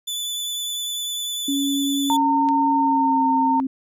sawtooth tone with vibrato, 3484 Hz, A7, 18 cents flat, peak -22 dBFS, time 0.07-2.17 s, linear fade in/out 10 ms, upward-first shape triangle, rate 10 Hz, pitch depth 16 cents each way
sine tone with pitch glide, 278.2 to 265.3 Hz, C#4 to C4, +6 to +24 cents, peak -20 dBFS, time 1.48-3.67 s, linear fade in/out 5 ms, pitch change -82 cents, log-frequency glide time 2.73-3.28 s
sine tone, 912 Hz, A#5, 38 cents flat, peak -17 dBFS, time 2.1-3.6 s, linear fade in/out 0 ms
click, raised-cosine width 0.2 ms, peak -19 dBFS, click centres 2.488 s
effects none

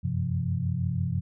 sine tone cluster, 89.2 / 95.3 / 129.9 / 171.7 Hz, F2 / G2 / C3 / F3, +37 / -48 / -12 / -29 cents, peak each -35 / -30 / -29 / -31 dBFS, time 0.03-1.21 s, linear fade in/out 20 ms, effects none

